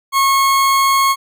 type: tone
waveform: 40% pulse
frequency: 1091 Hz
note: C#6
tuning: 28 cents flat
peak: -10 dBFS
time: 0.12-1.16 s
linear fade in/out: 50 ms
effects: none

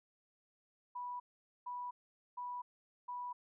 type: tone bursts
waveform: sine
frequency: 982 Hz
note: B5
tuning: 10 cents flat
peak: -40 dBFS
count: 4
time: 0.95-3.33 s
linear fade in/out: 10 ms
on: 250 ms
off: 460 ms
effects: none

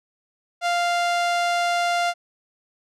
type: tone with low-pass filter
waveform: sawtooth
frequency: 697 Hz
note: F5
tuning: 4 cents flat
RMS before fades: -22 dBFS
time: 0.61-2.14 s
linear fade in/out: 50 ms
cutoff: 7300 Hz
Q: 0.57
effects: none

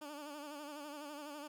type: tone with vibrato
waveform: 15% pulse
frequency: 293.7 Hz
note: D4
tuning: in tune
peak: -39 dBFS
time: 0.01-1.48 s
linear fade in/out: 10 ms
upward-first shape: sine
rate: 12 Hz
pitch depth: 69 cents each way
effects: none

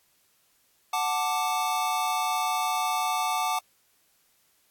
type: chord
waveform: square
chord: D major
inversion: first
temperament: equal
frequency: 740 / 880 / 1174.7 Hz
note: F#5 / A5 / D6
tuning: 0 / 0 / 0 cents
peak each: -30 dBFS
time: 0.93-3.59 s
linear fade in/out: 5 ms
effects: white hiss -66 dBFS RMS until 4.7 s + AAC 64 kbps

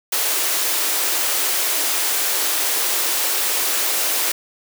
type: high-pass noise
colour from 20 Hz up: white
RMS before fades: -20 dBFS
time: 0.12-4.32 s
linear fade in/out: 5 ms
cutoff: 300 Hz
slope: 48 dB/octave
effects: none

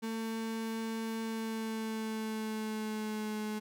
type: tone with pitch glide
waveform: 35% pulse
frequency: 224.4 to 213.5 Hz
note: A3 to G#3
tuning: +34 to +48 cents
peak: -33 dBFS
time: 0.02-3.6 s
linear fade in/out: 20 ms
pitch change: -86 cents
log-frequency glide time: 1.22-3.39 s
effects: none

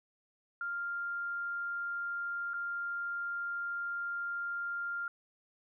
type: tone with dropouts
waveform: sine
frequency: 1396.9 Hz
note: F6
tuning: in tune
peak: -34 dBFS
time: 0.61-5.08 s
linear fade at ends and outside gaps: 2 ms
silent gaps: 2.535-2.54 s
effects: none

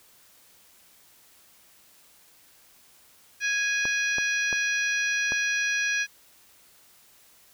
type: harmonic tone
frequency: 828 Hz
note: G#5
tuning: 5 cents flat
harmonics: 2 / 3 / 4 / 5 / 6 / 7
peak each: -26 / -28 / -38 / -39 / -42 / -34 dBFS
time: 3.4-6.07 s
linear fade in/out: 50 ms
type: clicks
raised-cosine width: 1 ms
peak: -20 dBFS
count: 4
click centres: 3.854 / 4.184 / 4.528 / 5.321 s
effects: white hiss -57 dBFS RMS until 7.53 s

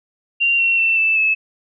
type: tone with pitch steps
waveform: sine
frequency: 2769 / 2726 / 2684 / 2642 / 2602 Hz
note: F7 / F7 / E7 / E7 / E7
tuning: -15 / -43 / +31 / +3 / -23 cents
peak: -13 dBFS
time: 0.4-1.35 s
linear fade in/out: 20 ms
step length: 190 ms
effects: none

